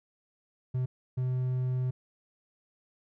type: tone bursts at uneven times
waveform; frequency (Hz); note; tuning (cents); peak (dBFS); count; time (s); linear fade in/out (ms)
triangle; 127.4; C3; -46; -25; 2; 0.74-0.86 / 1.17-1.91; 10
effects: none